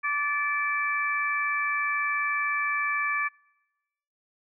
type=harmonic tone; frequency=581 Hz; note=D5; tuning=19 cents flat; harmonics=2 / 3 / 4; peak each=-29 / -29 / -29 dBFS; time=0.03-3.29 s; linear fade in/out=20 ms; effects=noise-tail reverb RT60 1.0 s tail -26 dB re dry